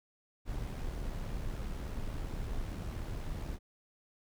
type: noise with amplitude modulation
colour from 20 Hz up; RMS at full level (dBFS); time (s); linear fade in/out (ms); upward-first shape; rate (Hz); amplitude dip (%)
brown; -36; 0.45-3.59; 50; sine; 76.4; 40
effects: none